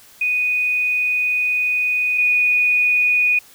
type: tone pair in turn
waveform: sine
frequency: 2483 / 2471 Hz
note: D#7 / D#7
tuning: -4 / -13 cents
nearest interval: unison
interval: 9 cents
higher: first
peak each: -16 / -13 dBFS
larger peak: second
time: 0.21-2.18 / 2.18-3.39 s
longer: first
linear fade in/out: 5 ms
effects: white hiss -47 dBFS RMS until 3.54 s